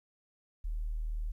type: tone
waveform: sine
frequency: 38.89 Hz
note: D#1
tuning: in tune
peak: -32 dBFS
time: 0.64-1.32 s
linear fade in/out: 10 ms
effects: 12-bit